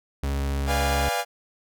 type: tone with vibrato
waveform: 40% pulse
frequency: 69.3 Hz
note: C#2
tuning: in tune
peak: -23 dBFS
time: 0.23-1.09 s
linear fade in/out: 5 ms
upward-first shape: square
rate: 15 Hz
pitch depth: 8 cents each way
type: chord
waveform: sawtooth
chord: B diminished seventh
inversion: none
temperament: equal with one note detuned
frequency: 493.9 / 587.3 / 698.5 / 818.2 Hz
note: B4 / D5 / F5 / Ab5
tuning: 0 / 0 / 0 / -26 cents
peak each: -28 / -28 / -24 / -24 dBFS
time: 0.66-1.25 s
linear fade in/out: 50 ms
effects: none